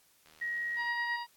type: click train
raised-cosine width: 0.2 ms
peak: -39 dBFS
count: 50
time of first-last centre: 0.26-0.886 s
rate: 78.3 Hz
type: tone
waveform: sine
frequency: 1895 Hz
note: A#6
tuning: 28 cents sharp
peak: -32 dBFS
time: 0.41-1.17 s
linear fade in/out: 10 ms
type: harmonic tone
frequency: 952 Hz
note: A#5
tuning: 36 cents sharp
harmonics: 1 / 2 / 3 / 4 / 5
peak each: -37 / -43 / -50 / -51 / -47 dBFS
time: 0.76-1.27 s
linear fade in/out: 50 ms
effects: white hiss -66 dBFS RMS until 1.36 s + AAC 64 kbps